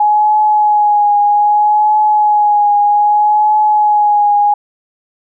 sine tone with vibrato, 837 Hz, G#5, 13 cents sharp, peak -7 dBFS, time 0-4.54 s, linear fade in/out 5 ms, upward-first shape triangle, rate 0.63 Hz, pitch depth 31 cents each way, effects none

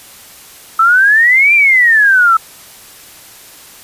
sine exponential two-way sweep, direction up then down, 1300 to 2406 to 1300 Hz, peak -5 dBFS, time 0.79-2.37 s, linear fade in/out 5 ms, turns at 1.54 s, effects white hiss -37 dBFS RMS until 3.83 s + resampled to 32000 Hz

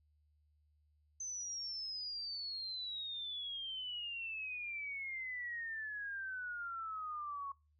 sine exponential sweep, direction down, 6200 to 1100 Hz, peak -40 dBFS, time 1.2-7.52 s, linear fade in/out 5 ms, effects noise-tail reverb RT60 0.3 s tail -24 dB re dry + added 75 Hz sine -70 dBFS peak until 7.79 s

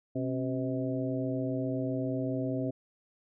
harmonic tone with a mistuned harmonic, 127.8 Hz, C3, 40 cents flat, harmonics 1 / 2 / 3 / 4 / 5, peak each -35 / -32 / -39 / -39 / -38 dBFS, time 0.15-2.71 s, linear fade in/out 10 ms, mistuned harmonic 2, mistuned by +84 cents, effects none

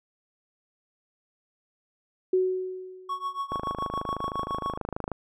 sine tone with exponential decay, 371.5 Hz, F#4, 7 cents sharp, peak -18 dBFS, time 2.33-3.39 s, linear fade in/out 5 ms, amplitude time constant 230 ms
triangle tone with tremolo, 1108.7 Hz, C#6, in tune, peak -24 dBFS, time 3.09-4.77 s, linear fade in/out 5 ms, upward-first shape triangle, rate 7.1 Hz, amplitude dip 95%
click train, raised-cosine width 1 ms, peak -17 dBFS, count 43, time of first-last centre 3.52-5.117 s, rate 26.3 Hz
effects none

